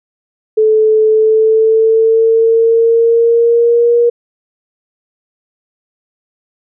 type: tone with pitch glide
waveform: sine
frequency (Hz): 434.8 to 474.2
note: A4 to A#4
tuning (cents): -21 to +30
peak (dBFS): -6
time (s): 0.57-4.1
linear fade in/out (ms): 10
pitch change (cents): +151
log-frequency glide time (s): 1.07-3.97
effects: none